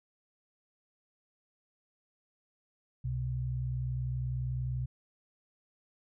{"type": "tone pair together", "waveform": "sine", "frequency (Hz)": [65.8, 125.91], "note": ["C2", "B2"], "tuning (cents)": [10, 34], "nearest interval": "major seventh", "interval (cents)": 1124, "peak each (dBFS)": [-37, -32], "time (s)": [3.04, 4.86], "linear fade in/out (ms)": 10, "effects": []}